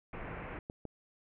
pink low-pass noise, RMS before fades -43 dBFS, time 0.13-0.59 s, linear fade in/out 2 ms, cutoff 2500 Hz, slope 48 dB/octave
clicks, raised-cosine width 2 ms, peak -28 dBFS, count 2, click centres 0.699 / 0.853 s
effects none

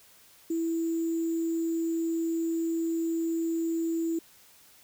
sine tone with sample-and-hold, 329.6 Hz, E4, in tune, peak -26 dBFS, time 0.5-4.19 s, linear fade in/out 5 ms, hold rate 7350 Hz, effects white hiss -57 dBFS RMS until 4.83 s

